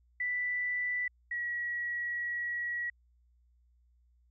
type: tone pair in turn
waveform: sine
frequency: 1977 / 1919.6 Hz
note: B6 / B6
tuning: +1 / -50 cents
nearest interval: minor second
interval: 51 cents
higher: first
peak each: -30 / -32 dBFS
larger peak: first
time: 0.2-1.08 / 1.31-2.9 s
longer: second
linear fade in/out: 5 ms
effects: added 60 Hz sine -64 dBFS peak until 4.3 s